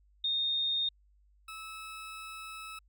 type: tone pair in turn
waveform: sine / 20% pulse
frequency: 3679 / 1300.7 Hz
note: A#7 / E6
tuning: -24 / -24 cents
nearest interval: octave + tritone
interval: 1800 cents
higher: first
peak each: -28 / -37 dBFS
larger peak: first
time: 0.24-0.89 / 1.48-2.79 s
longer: second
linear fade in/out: 5 ms
effects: added 50 Hz sine -62 dBFS peak until 2.88 s